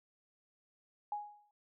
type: tone with exponential decay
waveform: sine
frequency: 830.6 Hz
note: G#5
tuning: in tune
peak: -33 dBFS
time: 1.12-1.51 s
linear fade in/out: 2 ms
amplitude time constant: 83 ms
effects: noise-tail reverb RT60 0.1 s tail -19 dB re dry